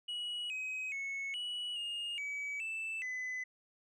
sine tone with pitch steps, 2916 / 2531 / 2200 / 2936 / 2842 / 2280 / 2644 / 2013 Hz, F#7 / D#7 / C#7 / F#7 / F7 / C#7 / E7 / B6, -26 / +29 / -14 / -14 / +30 / +48 / +5 / +33 cents, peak -34 dBFS, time 0.08-3.44 s, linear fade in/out 10 ms, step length 420 ms, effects tanh soft clip ceiling -36 dBFS

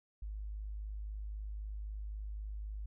sine tone, 51.91 Hz, G#1, in tune, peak -39 dBFS, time 0.22-2.86 s, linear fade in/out 5 ms, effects none

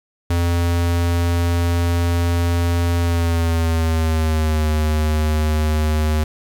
square tone with pitch glide, 86 to 77.06 Hz, F2 to D#2, -26 to -16 cents, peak -16 dBFS, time 0.3-6.24 s, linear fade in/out 5 ms, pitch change -190 cents, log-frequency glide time 2.98-4.67 s, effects 8-bit

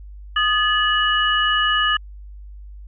sine tone cluster, 1238 / 1718 / 2929 Hz, D#6 / A6 / F#7, -9 / -42 / -18 cents, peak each -20 dBFS, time 0.36-1.97 s, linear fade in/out 5 ms, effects added 50 Hz sine -35 dBFS peak until 2.87 s

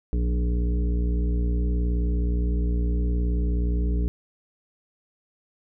harmonic tone with a mistuned harmonic, 59.3 Hz, A#1, 30 cents sharp, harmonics 1 / 2 / 3 / 4 / 5 / 7 / 8, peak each -21 / -36 / -32 / -43 / -35 / -38 / -47 dBFS, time 0.13-4.08 s, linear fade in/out 0 ms, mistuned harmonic 3, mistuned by +22 cents, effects none

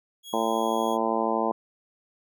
sawtooth tone, 3320 Hz, G#7, 1 cent flat, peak -36 dBFS, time 0.23-0.98 s, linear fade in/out 50 ms
harmonic tone, 112.6 Hz, A2, 40 cents sharp, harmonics 2 / 3 / 4 / 5 / 6 / 7 / 8 / 9, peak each -31 / -31 / -31 / -31 / -31 / -31 / -31 / -31 dBFS, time 0.33-1.52 s, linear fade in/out 5 ms
effects none

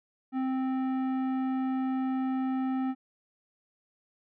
sine tone with tanh clipping, 261.6 Hz, C4, in tune, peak -29 dBFS, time 0.32-2.95 s, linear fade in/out 50 ms, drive 13 dB, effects none

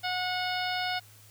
harmonic tone, 730 Hz, F#5, 24 cents flat, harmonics 1 / 2 / 3 / 4 / 5 / 6 / 7, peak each -32 / -35 / -37 / -38 / -39 / -40 / -40 dBFS, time 0.03-1 s, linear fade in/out 20 ms, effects added 105 Hz sine -55 dBFS peak until 1.3 s + white hiss -56 dBFS RMS until 1.3 s

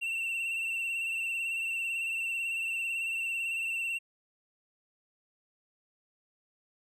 triangle tone with vibrato, 2708 Hz, E7, 46 cents sharp, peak -29 dBFS, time 0.01-3.99 s, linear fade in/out 20 ms, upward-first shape sine, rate 18 Hz, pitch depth 40 cents each way, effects none

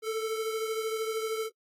square beating tone pair, 440 / 453 Hz, A4 / A#4, 0 / -50 cents, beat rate 13 Hz, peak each -31 / -38 dBFS, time 0.02-1.5 s, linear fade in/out 50 ms, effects noise-tail reverb RT60 0.1 s tail -25 dB re dry + AAC 48 kbps

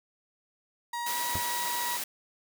35% pulse tone with pitch glide, 950 to 962.7 Hz, A#5 to B5, +33 to -45 cents, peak -30 dBFS, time 0.93-1.97 s, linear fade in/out 5 ms, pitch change +22 cents, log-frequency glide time 1.03-1.14 s
white high-pass noise, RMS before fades -34 dBFS, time 1.06-2.04 s, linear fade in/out 5 ms, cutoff 230 Hz, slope 12 dB/octave
sawtooth tone with exponential decay, 89.4 Hz, F2, 41 cents sharp, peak -25 dBFS, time 1.35-1.43 s, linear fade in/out 0 ms, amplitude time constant 17 ms
effects none

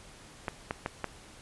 clicks, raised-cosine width 0.5 ms, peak -16 dBFS, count 4, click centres 0.482 / 0.709 / 0.861 / 1.043 s, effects pink hiss -52 dBFS RMS until 1.41 s + resampled to 24000 Hz

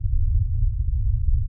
pink low-pass noise, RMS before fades -20 dBFS, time 0-1.48 s, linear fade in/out 50 ms, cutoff 120 Hz, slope 96 dB/octave, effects none

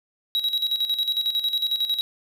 triangle tone with tremolo, 3860 Hz, B7, 40 cents flat, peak -18 dBFS, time 0.35-2.01 s, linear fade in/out 0 ms, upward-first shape square, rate 11 Hz, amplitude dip 65%, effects none

